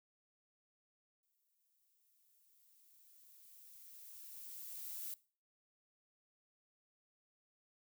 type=noise with exponential growth; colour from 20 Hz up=violet; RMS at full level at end=-44 dBFS; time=1.23-5.14 s; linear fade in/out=2 ms; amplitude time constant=850 ms; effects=noise-tail reverb RT60 0.4 s tail -20 dB re dry